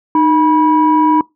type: tone pair together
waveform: sine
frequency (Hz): 307.1 / 975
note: D#4 / B5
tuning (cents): -23 / -23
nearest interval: octave + minor sixth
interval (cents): 2000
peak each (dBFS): -10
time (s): 0.15-1.21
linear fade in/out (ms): 2
effects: noise-tail reverb RT60 0.2 s tail -24 dB re dry + tanh soft clip ceiling -2 dBFS